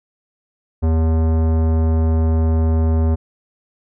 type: tone with tanh clipping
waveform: sine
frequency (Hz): 80.5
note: E2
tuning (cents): -41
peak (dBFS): -15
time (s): 0.82-3.16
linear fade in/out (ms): 20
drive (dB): 18
effects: none